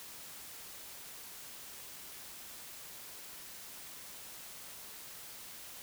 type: silence
effects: white hiss -49 dBFS RMS until 5.82 s